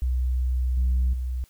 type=tone with level steps; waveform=sine; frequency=63 Hz; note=B1; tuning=35 cents sharp; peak=-20 / -17 / -25 dBFS; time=0.02-1.44 s; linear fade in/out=0 ms; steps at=0.77 / 1.13 s; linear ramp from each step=5 ms; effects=tanh soft clip ceiling -17 dBFS + white hiss -60 dBFS RMS until 1.49 s